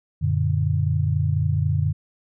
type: chord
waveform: sine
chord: Gb augmented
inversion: none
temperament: equal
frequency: 92.5 / 116.54 / 146.83 Hz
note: Gb2 / Bb2 / D3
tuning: 0 / 0 / 0 cents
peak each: -22 / -25 / -22 dBFS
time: 0.21-1.93 s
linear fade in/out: 20 ms
effects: none